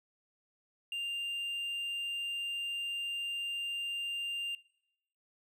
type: tone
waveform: triangle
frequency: 2794 Hz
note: F7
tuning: in tune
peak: -33 dBFS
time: 0.92-4.55 s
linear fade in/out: 2 ms
effects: noise-tail reverb RT60 0.8 s tail -21 dB re dry